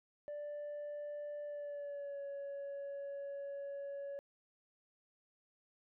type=tone with pitch glide; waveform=sine; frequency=587.3 to 561.1 Hz; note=D5 to C#5; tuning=0 to +21 cents; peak=-39 dBFS; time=0.28-4.19 s; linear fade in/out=0 ms; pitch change=-79 cents; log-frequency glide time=1.45-2.22 s; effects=tanh soft clip ceiling -40 dBFS